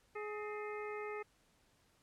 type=harmonic tone with a mistuned harmonic; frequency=420.3 Hz; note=G#4; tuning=21 cents sharp; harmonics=1 / 2 / 3 / 4 / 5 / 6; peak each=-42 / -50 / -48 / -55 / -50 / -56 dBFS; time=0.15-1.23 s; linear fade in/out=10 ms; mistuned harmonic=4; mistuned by=+120 cents; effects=pink hiss -72 dBFS RMS until 2.02 s + low-pass 11000 Hz 12 dB/octave